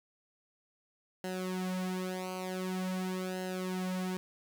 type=tone with flanger; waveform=sawtooth; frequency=185 Hz; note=F#3; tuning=in tune; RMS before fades=-36 dBFS; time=1.24-4.17 s; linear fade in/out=0 ms; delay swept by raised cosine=0.85 to 4.85 ms; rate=0.46 Hz; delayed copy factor=-0.85; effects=none